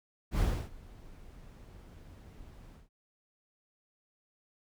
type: noise with ADSR envelope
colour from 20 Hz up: brown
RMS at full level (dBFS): -27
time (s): 0.31-2.89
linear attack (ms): 80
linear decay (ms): 300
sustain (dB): -24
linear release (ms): 140
effects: none